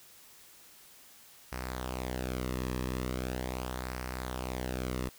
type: tone with flanger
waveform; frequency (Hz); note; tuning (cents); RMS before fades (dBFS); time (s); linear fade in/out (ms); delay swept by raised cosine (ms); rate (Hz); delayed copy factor
sawtooth; 63.2; B1; +41; -36; 1.52-5.09; 5; 0.28 to 1.38; 0.4; -0.6
effects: white hiss -56 dBFS RMS until 5.18 s